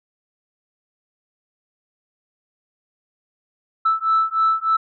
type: beating tone pair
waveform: sine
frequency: 1315 / 1318.3 Hz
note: E6 / E6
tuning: -5 / 0 cents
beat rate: 3.3 Hz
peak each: -18 dBFS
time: 3.85-4.77 s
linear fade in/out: 10 ms
effects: tanh soft clip ceiling -10 dBFS

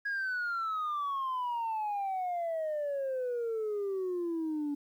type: exponential sweep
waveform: sine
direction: down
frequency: 1661.2 to 284.9 Hz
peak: -29 dBFS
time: 0.05-4.75 s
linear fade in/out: 10 ms
effects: tanh soft clip ceiling -29 dBFS + 11-bit

